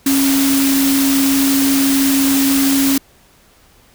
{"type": "tone in noise", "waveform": "sine", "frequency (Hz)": 273.3, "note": "C#4", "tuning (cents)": -24, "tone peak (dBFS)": -12, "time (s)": [0.06, 2.98], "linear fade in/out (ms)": 5, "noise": "white", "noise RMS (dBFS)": -19, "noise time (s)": [0.06, 2.98], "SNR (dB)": 4, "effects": ["pink hiss -50 dBFS RMS until 3.94 s"]}